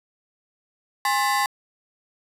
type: ring-modulated tone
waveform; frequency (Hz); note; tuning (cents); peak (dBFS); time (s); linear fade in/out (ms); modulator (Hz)
30% pulse; 940; A#5; +14; -14; 1.05-1.46; 2; 122
effects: resampled to 32000 Hz